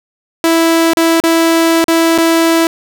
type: tone with dropouts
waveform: sawtooth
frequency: 329.6 Hz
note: E4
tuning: in tune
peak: -4 dBFS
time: 0.44-2.67 s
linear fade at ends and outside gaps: 1 ms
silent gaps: 0.934-0.97 / 1.201-1.237 / 1.842-1.882 / 2.178-2.184 s
effects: none